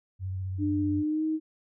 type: tone with vibrato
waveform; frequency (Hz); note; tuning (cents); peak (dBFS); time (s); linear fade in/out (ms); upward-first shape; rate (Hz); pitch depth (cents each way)
sine; 94.1; F#2; +30; -30; 0.19-1.04; 50; square; 15; 21
type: tone with pitch glide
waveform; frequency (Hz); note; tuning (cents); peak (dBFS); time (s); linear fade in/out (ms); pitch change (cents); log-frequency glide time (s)
sine; 298.4 to 314.3; D4 to D#4; +28 to +18; -25; 0.58-1.4; 50; +90; 0.96-1.24
effects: none